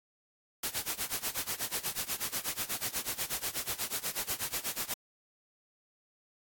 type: noise with tremolo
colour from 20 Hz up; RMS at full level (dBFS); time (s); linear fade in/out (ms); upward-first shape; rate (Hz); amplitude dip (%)
white; -32; 0.63-4.94; 5; sine; 8.2; 90
effects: AAC 64 kbps